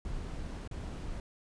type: noise with dropouts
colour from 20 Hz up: brown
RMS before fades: -39 dBFS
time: 0.05-1.2 s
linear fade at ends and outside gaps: 1 ms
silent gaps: 0.676-0.712 s
effects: resampled to 22050 Hz